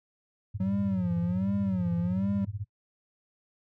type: tone with tremolo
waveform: sine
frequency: 102.3 Hz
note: G#2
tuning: 26 cents flat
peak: -29 dBFS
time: 0.54-2.65 s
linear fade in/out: 10 ms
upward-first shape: sine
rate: 16 Hz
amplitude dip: 95%
type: tone with vibrato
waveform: triangle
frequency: 185 Hz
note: F#3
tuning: in tune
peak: -24 dBFS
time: 0.6-2.45 s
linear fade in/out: 5 ms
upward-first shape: sine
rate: 1.3 Hz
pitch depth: 140 cents each way
effects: noise-tail reverb RT60 0.1 s tail -23 dB re dry

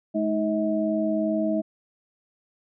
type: tone cluster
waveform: sine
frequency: 212.5 / 315.1 / 640 Hz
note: G#3 / D#4 / D#5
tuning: +40 / +22 / +49 cents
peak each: -26 dBFS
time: 0.14-1.62 s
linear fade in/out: 20 ms
effects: none

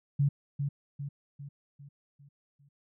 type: tone with echo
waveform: sine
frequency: 141.5 Hz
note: C#3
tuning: 36 cents sharp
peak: -22 dBFS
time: 0.19-0.29 s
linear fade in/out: 10 ms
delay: 400 ms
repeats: 6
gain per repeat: -6 dB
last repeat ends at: 2.69 s
effects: none

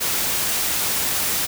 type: noise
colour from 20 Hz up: white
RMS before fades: -22 dBFS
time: 0-1.47 s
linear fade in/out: 20 ms
effects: none

